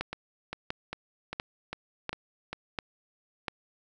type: two click trains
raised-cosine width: 0.3 ms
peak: -19 / -15 dBFS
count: 7 / 6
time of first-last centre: 0.13-2.53 / 0.01-3.482 s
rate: 2.5 / 1.44 Hz
effects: none